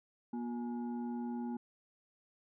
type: tone with frequency modulation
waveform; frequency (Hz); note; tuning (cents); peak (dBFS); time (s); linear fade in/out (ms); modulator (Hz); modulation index
sine; 239.7; A#3; +48; -36; 0.33-1.57; 5; 600; 0.54
effects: none